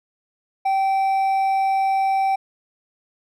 triangle tone with hard clipping, 775 Hz, G5, 20 cents flat, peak -18 dBFS, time 0.65-2.36 s, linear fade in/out 10 ms, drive 7 dB, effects none

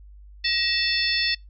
harmonic tone with a mistuned harmonic, 880 Hz, A5, in tune, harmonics 2 / 3 / 4 / 5 / 6, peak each -28 / -28 / -28 / -25 / -28 dBFS, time 0.44-1.35 s, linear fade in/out 10 ms, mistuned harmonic 2, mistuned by +130 cents, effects noise-tail reverb RT60 0.2 s tail -26 dB re dry + added 50 Hz sine -43 dBFS peak until 1.49 s

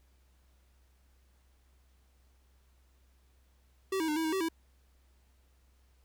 square tone with pitch steps, 383.9 / 320.6 / 302.3 / 323.6 / 316.2 / 382.9 / 327.3 Hz, G4 / E4 / D#4 / E4 / D#4 / G4 / E4, -36 / -48 / -50 / -32 / +28 / -41 / -12 cents, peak -30 dBFS, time 3.92-4.487 s, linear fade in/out 5 ms, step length 81 ms, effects added 64 Hz sine -63 dBFS peak until 6.04 s + pink hiss -73 dBFS RMS until 6.04 s

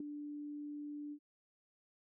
sine tone with ADSR envelope, 293.7 Hz, D4, in tune, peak -35 dBFS, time 0-1.19 s, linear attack 4 ms, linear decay 5 ms, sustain -7 dB, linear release 69 ms, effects none

